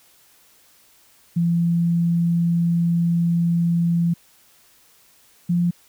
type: tone pair in turn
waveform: sine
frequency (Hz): 170 / 173.87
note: F3 / F3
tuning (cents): -46 / -7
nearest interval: unison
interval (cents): 39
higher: second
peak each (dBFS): -16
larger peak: neither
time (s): 1.36-4.14 / 5.49-5.71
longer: first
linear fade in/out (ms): 10
effects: white hiss -55 dBFS RMS until 5.88 s